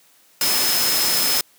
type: tone in noise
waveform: sine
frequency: 5160 Hz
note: E8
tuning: 38 cents flat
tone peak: -22 dBFS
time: 0.41-1.41 s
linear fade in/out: 2 ms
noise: white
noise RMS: -20 dBFS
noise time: 0.41-1.41 s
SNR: -5 dB
effects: white hiss -55 dBFS RMS until 1.58 s + high-pass 150 Hz 12 dB/octave